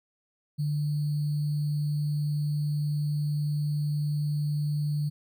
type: tone with sample-and-hold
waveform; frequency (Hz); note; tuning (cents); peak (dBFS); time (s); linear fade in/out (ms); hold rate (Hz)
sine; 148.2; D3; +16; -25; 0.58-5.1; 20; 4410
effects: none